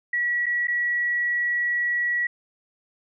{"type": "tone with dropouts", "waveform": "sine", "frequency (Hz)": 1930, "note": "B6", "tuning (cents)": -40, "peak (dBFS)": -21, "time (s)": [0.13, 2.27], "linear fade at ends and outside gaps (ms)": 5, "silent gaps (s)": [[0.459, 0.464], [0.672, 0.681]], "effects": []}